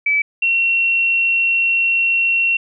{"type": "tone pair in turn", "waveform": "sine", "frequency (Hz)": [2300, 2727], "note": ["D7", "F7"], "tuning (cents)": [-37, -42], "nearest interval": "minor third", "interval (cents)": 295, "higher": "second", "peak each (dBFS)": -13, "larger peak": "neither", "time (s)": [[0.06, 0.22], [0.42, 2.57]], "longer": "second", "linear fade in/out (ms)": 5, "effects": []}